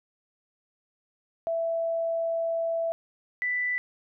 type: tone pair in turn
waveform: sine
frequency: 663 / 1983.3 Hz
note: E5 / B6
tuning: +10 / +7 cents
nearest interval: octave + perfect fifth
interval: 1897 cents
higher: second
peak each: -25 dBFS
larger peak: neither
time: 1.47-2.92 / 3.42-3.78 s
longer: first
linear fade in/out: 0 ms
effects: none